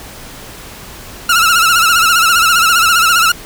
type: tone with vibrato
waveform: sawtooth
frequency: 1363 Hz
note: F6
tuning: 43 cents flat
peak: -4 dBFS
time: 1.29-3.32 s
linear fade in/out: 5 ms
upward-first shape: sine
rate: 15 Hz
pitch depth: 92 cents each way
effects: pink hiss -32 dBFS RMS until 3.45 s